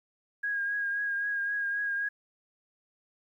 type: tone with vibrato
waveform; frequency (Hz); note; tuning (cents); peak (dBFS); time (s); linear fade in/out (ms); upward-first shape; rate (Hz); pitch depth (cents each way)
sine; 1635; G#6; -28; -28; 0.43-2.09; 10; triangle; 3.8; 32
effects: 11-bit